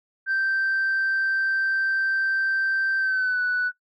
sine tone with pitch glide, 1563 to 1483.8 Hz, G6 to F#6, -6 to +4 cents, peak -19 dBFS, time 0.26-3.72 s, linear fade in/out 50 ms, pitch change -90 cents, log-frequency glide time 2.98-3.41 s, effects noise-tail reverb RT60 0.1 s tail -18 dB re dry + tanh soft clip ceiling -18 dBFS

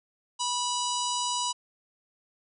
harmonic tone, 980 Hz, B5, 14 cents flat, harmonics 1 / 3 / 4 / 5 / 6 / 7 / 8 / 9, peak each -30 / -35 / -36 / -37 / -38 / -38 / -39 / -40 dBFS, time 0.39-1.53 s, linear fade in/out 20 ms, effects none

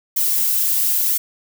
violet noise with flanger, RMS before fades -18 dBFS, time 0.16-1.18 s, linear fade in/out 10 ms, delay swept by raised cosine 0.91 to 6.31 ms, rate 1 Hz, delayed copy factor +0.65, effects none

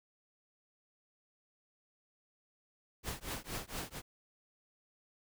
pink noise with tremolo, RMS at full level -38 dBFS, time 3.03-4.02 s, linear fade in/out 50 ms, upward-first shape triangle, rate 4.3 Hz, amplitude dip 100%, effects none

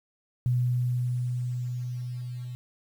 sine tone with level ramp, 123.6 Hz, B2, 2 cents sharp, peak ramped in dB -21 to -34 dBFS, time 0.46-2.55 s, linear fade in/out 0 ms, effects 9-bit

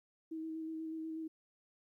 sine tone with vibrato, 320 Hz, D#4, 49 cents sharp, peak -39 dBFS, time 0.31-1.28 s, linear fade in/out 10 ms, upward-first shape square, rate 8.2 Hz, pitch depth 13 cents each way, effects 13-bit

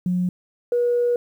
sine tone pair in turn, 180 / 482.6 Hz, F#3 / B4, -47 / -40 cents, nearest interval octave + perfect fourth, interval 1707 cents, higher second, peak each -18 / -16 dBFS, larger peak second, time 0.06-0.29 / 0.72-1.16 s, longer second, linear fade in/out 2 ms, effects tanh soft clip ceiling -12 dBFS + 9-bit

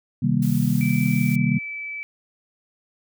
sine chord, C minor seventh, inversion none, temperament just, 130.81 / 156.98 / 196.22 / 235.5 Hz, C3 / Eb3 / G3 / Bb3, 0 / +16 / +2 / +18 cents, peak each -23 dBFS, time 0.22-1.59 s, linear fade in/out 10 ms
blue noise, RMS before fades -37 dBFS, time 0.42-1.36 s, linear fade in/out 5 ms
sine tone with pitch glide, 2322 to 2307 Hz, D7 to D7, -20 to -31 cents, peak -29 dBFS, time 0.81-2.03 s, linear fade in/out 0 ms, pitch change -11 cents, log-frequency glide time 1.12-1.85 s
effects none

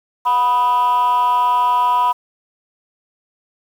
sine tone with frequency modulation, 985 Hz, B5, 5 cents flat, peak -10 dBFS, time 0.25-2.13 s, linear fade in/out 20 ms, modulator 262 Hz, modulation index 0.5, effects tanh soft clip ceiling -11 dBFS + 7-bit

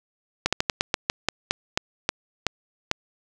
slowing click train, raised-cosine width 0.2 ms, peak -3 dBFS, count 13, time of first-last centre 0.46-2.914 s, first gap 66 ms, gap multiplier 1.19, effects none

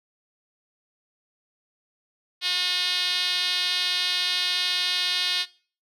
5% pulse tone with band-pass filter, 360.7 Hz, F#4, 44 cents flat, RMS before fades -25 dBFS, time 2.41-5.46 s, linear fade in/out 50 ms, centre 3900 Hz, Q 2.1, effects noise-tail reverb RT60 0.4 s tail -20 dB re dry

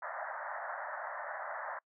pink band-pass noise, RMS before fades -41 dBFS, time 0.02-1.79 s, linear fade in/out 5 ms, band 570 to 1900 Hz, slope 96 dB/octave, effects noise-tail reverb RT60 0.1 s tail -26 dB re dry

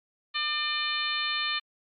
harmonic tone, 600 Hz, D5, 37 cents sharp, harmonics 2 / 3 / 4 / 5 / 6 / 7, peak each -34 / -34 / -34 / -34 / -34 / -34 dBFS, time 0.34-1.6 s, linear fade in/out 20 ms, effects Opus 48 kbps

